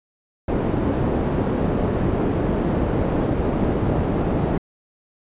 white low-pass noise, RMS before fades -21 dBFS, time 0.48-4.58 s, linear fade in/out 5 ms, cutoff 390 Hz, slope 12 dB/octave, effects resampled to 8000 Hz

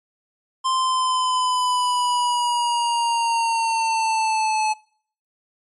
square linear sweep, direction down, 1046.5 to 860 Hz, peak -19 dBFS, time 0.64-4.74 s, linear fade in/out 20 ms, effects noise-tail reverb RT60 0.6 s tail -26 dB re dry + MP3 48 kbps

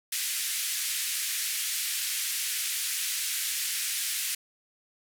white band-pass noise, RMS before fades -31 dBFS, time 0.12-4.35 s, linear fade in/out 5 ms, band 1800 to 13000 Hz, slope 24 dB/octave, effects none

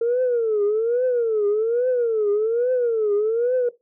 sine tone with vibrato, 456.1 Hz, A#4, 38 cents flat, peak -16 dBFS, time 0.01-3.69 s, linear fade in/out 5 ms, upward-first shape triangle, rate 1.2 Hz, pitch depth 210 cents each way, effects noise-tail reverb RT60 0.2 s tail -17 dB re dry + tanh soft clip ceiling -14 dBFS

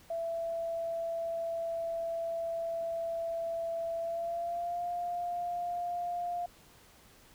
sine tone with pitch glide, 667 to 701.8 Hz, E5 to F5, +20 to +8 cents, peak -32 dBFS, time 0.1-6.46 s, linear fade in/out 5 ms, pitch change +88 cents, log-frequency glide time 4-4.84 s, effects pink hiss -59 dBFS RMS until 7.34 s

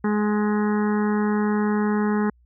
harmonic tone, 209.7 Hz, G#3, 17 cents sharp, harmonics 1 / 2 / 4 / 5 / 6 / 7 / 8 / 9, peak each -20 / -26 / -32 / -34 / -36 / -37 / -38 / -39 dBFS, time 0.04-2.3 s, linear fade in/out 5 ms, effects added 60 Hz sine -54 dBFS peak until 2.45 s

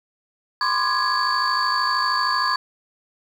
sine tone cluster, 1015 / 1068 / 1194 / 1665 / 4549 Hz, B5 / C6 / D6 / G#6 / C#8, +47 / +35 / +28 / +4 / +44 cents, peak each -24 dBFS, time 0.61-2.56 s, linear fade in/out 2 ms, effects tanh soft clip ceiling -12 dBFS + 8-bit

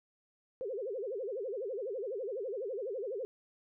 sine tone with vibrato, 455.2 Hz, A#4, 41 cents flat, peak -35 dBFS, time 0.61-3.25 s, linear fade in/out 0 ms, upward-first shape sine, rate 12 Hz, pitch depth 290 cents each way, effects none

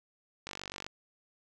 click train, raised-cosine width 0.2 ms, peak -22 dBFS, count 20, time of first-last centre 0.47-0.865 s, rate 48.1 Hz, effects none

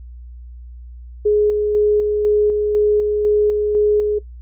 sine tone with tremolo, 419.2 Hz, G#4, 16 cents sharp, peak -11 dBFS, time 1.25-4.19 s, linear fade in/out 10 ms, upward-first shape square, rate 2 Hz, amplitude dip 35%, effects noise-tail reverb RT60 0.1 s tail -18 dB re dry + added 60 Hz sine -33 dBFS peak until 4.41 s

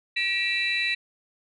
sine tone cluster, 1925 / 2354 / 2658 / 3949 Hz, B6 / D7 / E7 / B7, -45 / +3 / +14 / -1 cents, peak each -28 dBFS, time 0.16-0.95 s, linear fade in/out 10 ms, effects tanh soft clip ceiling -15 dBFS

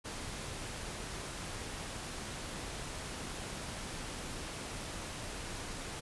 pink noise, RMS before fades -42 dBFS, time 0.04-6.01 s, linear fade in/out 20 ms, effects resampled to 24000 Hz

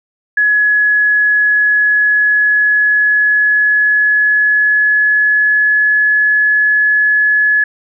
sine tone with pitch glide, 1690 to 1702.7 Hz, G#6 to G#6, +30 to +43 cents, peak -8 dBFS, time 0.37-7.64 s, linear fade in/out 5 ms, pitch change +13 cents, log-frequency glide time 1.32-5.9 s, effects none

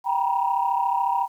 sine tone cluster, 786 / 936 / 970 Hz, G5 / A#5 / B5, +4 / +7 / -31 cents, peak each -24 dBFS, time 0.04-1.28 s, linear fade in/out 50 ms, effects tanh soft clip ceiling -11 dBFS + 9-bit

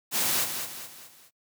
white noise with echo, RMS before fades -26 dBFS, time 0.11-0.47 s, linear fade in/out 50 ms, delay 210 ms, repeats 4, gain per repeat -7 dB, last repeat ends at 1.31 s, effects noise-tail reverb RT60 0.1 s tail -24 dB re dry + high-pass 100 Hz 12 dB/octave

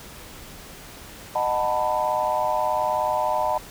sine chord, B dominant seventh, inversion first, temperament just, 617.4 / 740.8 / 889 / 987.8 Hz, D#5 / F#5 / A5 / B5, -14 / +2 / +18 / 0 cents, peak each -25 / -27 / -25 / -26 dBFS, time 1.35-3.58 s, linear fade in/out 5 ms, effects tanh soft clip ceiling -10 dBFS + pink hiss -42 dBFS RMS until 3.7 s

